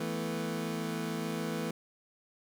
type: chord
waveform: 25% pulse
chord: E suspended fourth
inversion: none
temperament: equal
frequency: 164.81 / 220 / 246.9 Hz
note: E3 / A3 / B3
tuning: 0 / 0 / 0 cents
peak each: -33 / -33 / -36 dBFS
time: 0-1.71 s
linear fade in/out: 5 ms
effects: none